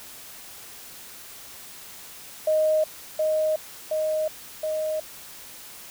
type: tone with echo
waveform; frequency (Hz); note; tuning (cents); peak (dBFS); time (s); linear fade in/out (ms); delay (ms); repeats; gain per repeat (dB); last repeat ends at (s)
sine; 622.3; D#5; 0; -18; 2.47-2.84; 5; 720; 3; -2; 5
effects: white hiss -43 dBFS RMS until 5.9 s